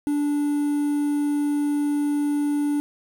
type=tone with quantisation; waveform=triangle; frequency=291.7 Hz; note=D4; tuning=12 cents flat; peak=-18 dBFS; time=0.07-2.8 s; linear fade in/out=0 ms; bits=7; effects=none